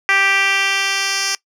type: tone with band-pass filter sweep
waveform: 10% pulse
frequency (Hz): 392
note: G4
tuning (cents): 0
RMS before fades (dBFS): -17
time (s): 0.09-1.35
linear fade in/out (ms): 0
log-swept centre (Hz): 2100 to 5100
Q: 1.8
effects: noise-tail reverb RT60 0.1 s tail -21 dB re dry